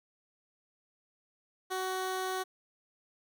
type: tone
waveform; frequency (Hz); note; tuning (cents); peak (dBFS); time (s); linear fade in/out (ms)
15% pulse; 374.3; F#4; +20; -26; 1.7-2.44; 20
effects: none